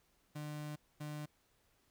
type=tone bursts at uneven times; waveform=35% pulse; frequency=150 Hz; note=D3; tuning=37 cents sharp; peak=-40 dBFS; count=2; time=0.35-0.76 / 1-1.26 s; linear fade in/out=10 ms; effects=pink hiss -74 dBFS RMS until 1.9 s

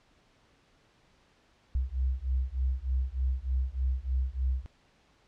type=beating tone pair; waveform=sine; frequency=63 / 66.3 Hz; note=B1 / C2; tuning=+35 / +23 cents; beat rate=3.3 Hz; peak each=-30 dBFS; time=1.75-4.66 s; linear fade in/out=0 ms; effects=pink hiss -65 dBFS RMS until 5.27 s + low-pass 5000 Hz 12 dB/octave

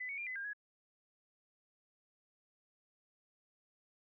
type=tone with pitch steps; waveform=sine; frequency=2007 / 2228 / 2393 / 2020 / 1605 / 1673 Hz; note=B6 / C#7 / D7 / B6 / G6 / G#6; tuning=+27 / +8 / +32 / +39 / +40 / +12 cents; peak=-39 dBFS; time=0-0.534 s; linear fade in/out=10 ms; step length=89 ms; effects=none

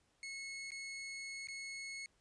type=tone with dropouts; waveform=sawtooth; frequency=2185 Hz; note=C#7; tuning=26 cents flat; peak=-40 dBFS; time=0.23-2.06 s; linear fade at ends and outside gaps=1 ms; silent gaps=0.706-0.718 / 1.472-1.485 s; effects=pink hiss -75 dBFS RMS until 2.2 s + resampled to 22050 Hz

